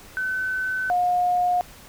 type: tone pair in turn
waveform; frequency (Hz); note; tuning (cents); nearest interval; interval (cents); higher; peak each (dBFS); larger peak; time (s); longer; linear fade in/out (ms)
sine; 1518 / 716.4; F#6 / F5; +44 / +44; octave + minor second; 1300; first; -23 / -18; second; 0.17-0.9 / 0.9-1.61; first; 0
effects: pink hiss -46 dBFS RMS until 1.88 s